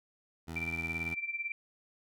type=tone; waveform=15% pulse; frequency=82.4 Hz; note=E2; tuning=in tune; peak=-33 dBFS; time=0.47-1.15 s; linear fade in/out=20 ms
type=tone with tremolo; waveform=sine; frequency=2349 Hz; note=D7; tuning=in tune; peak=-31 dBFS; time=0.56-1.52 s; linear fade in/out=2 ms; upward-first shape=sine; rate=18 Hz; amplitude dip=75%
effects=none